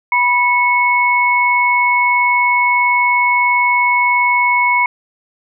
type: tone pair together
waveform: sine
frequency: 978.5 / 2200 Hz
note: B5 / C#7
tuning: -16 / -14 cents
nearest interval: octave + major second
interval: 1402 cents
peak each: -13 dBFS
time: 0.12-4.86 s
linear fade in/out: 2 ms
effects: none